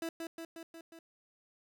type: tone with echo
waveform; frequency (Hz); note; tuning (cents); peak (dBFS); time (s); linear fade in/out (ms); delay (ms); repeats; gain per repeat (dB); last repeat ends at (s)
30% pulse; 329.6; E4; 0; -33; 0.02-0.09; 2; 180; 5; -3; 0.99
effects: none